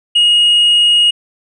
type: tone with hard clipping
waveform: triangle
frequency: 2876 Hz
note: F#7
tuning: 50 cents flat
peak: -6 dBFS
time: 0.15-1.11 s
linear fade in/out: 10 ms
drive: 1 dB
effects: resampled to 24000 Hz